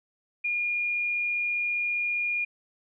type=tone; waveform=sine; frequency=2425 Hz; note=D#7; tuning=45 cents flat; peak=-25 dBFS; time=0.44-2.45 s; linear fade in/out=10 ms; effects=none